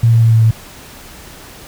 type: tone with pitch steps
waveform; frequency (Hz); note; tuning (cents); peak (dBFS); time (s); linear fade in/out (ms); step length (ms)
sine; 115.7 / 114.7 / 113.71 / 112.73 / 111.76; A#2 / A#2 / A#2 / A2 / A2; -13 / -28 / -43 / +42 / +27; -6; 0.03-0.51; 5; 96
effects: pink hiss -36 dBFS RMS until 1.67 s